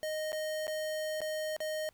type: tone with dropouts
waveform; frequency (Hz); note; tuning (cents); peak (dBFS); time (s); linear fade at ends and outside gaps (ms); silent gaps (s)
square; 620; D#5; -6; -34; 0.03-1.89; 0; 0.32-0.329 / 0.669-0.679 / 1.205-1.216 / 1.565-1.604
effects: pink hiss -69 dBFS RMS until 1.93 s